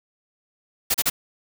white noise bursts, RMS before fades -20 dBFS, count 3, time 0.9-1.1 s, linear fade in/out 10 ms, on 44 ms, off 34 ms, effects none

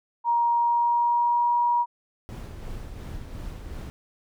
sine tone with pitch glide, 943 to 956.2 Hz, A#5 to A#5, +20 to +44 cents, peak -19 dBFS, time 0.24-1.86 s, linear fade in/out 50 ms, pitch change +24 cents, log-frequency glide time 0.51-1.52 s
brown noise with tremolo, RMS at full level -35 dBFS, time 2.29-3.9 s, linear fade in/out 0 ms, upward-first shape sine, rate 2.8 Hz, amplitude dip 35%
effects none

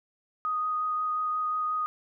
sine tone with vibrato, 1244.5 Hz, D#6, in tune, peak -26 dBFS, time 0.45-1.86 s, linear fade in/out 0 ms, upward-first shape sine, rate 5.6 Hz, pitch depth 9 cents each way, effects none

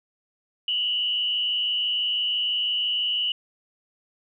sine tone with frequency modulation, 2940 Hz, F#7, 12 cents flat, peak -22 dBFS, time 0.68-3.32 s, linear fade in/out 2 ms, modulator 106 Hz, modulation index 0.86, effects none

